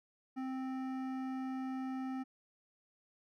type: tone with hard clipping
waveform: sine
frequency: 261.6 Hz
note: C4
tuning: in tune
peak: -39 dBFS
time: 0.36-2.24 s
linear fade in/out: 20 ms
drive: 13 dB
effects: none